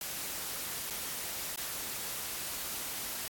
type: noise with dropouts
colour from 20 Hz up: white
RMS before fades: -38 dBFS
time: 0.01-3.28 s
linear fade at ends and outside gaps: 2 ms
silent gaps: 0.902-0.906 / 1.559-1.574 s
effects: AAC 64 kbps